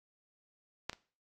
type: clicks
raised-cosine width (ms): 0.2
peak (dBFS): -17 / -27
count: 2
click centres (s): 0.896 / 0.931
effects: noise-tail reverb RT60 0.4 s tail -21 dB re dry + AAC 48 kbps